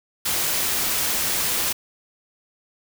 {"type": "noise", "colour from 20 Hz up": "white", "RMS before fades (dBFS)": -23, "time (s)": [0.25, 1.73], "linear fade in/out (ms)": 10, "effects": []}